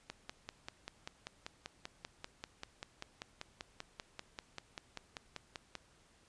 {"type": "click train", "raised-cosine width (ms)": 0.2, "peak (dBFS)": -25, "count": 30, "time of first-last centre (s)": [0.1, 5.753], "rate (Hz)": 5.13, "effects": ["pink hiss -67 dBFS RMS until 6.28 s", "resampled to 22050 Hz"]}